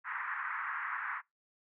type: band-pass noise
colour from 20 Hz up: white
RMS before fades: -38 dBFS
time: 0.04-1.22 s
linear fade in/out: 50 ms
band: 1000 to 1900 Hz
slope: 48 dB/octave
effects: noise-tail reverb RT60 0.2 s tail -24 dB re dry